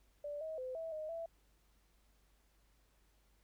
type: tone with pitch steps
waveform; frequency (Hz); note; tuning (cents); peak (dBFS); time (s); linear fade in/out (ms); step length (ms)
sine; 584 / 635 / 512 / 652 / 620 / 664; D5 / D#5 / C5 / E5 / D#5 / E5; -10 / +35 / -38 / -19 / -6 / +12; -40; 0.24-1.26; 5; 170
effects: added 50 Hz sine -70 dBFS peak until 3.43 s + pink hiss -75 dBFS RMS until 3.43 s